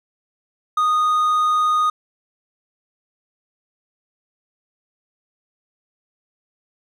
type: tone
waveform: triangle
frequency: 1237 Hz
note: D#6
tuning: 10 cents flat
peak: -13 dBFS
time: 0.77-1.9 s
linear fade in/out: 5 ms
effects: none